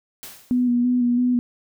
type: noise with exponential decay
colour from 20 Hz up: white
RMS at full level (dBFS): -35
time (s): 0.23-0.74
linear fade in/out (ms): 0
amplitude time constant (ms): 110
type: tone with vibrato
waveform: sine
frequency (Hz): 245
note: B3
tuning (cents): -14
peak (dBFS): -16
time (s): 0.51-1.39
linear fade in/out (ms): 0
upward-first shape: square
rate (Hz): 3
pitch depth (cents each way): 22
effects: none